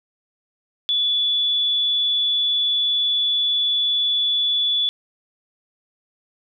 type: tone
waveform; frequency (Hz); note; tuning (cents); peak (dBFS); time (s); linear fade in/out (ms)
sine; 3441; A7; -39; -17; 0.89-4.89; 0
effects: none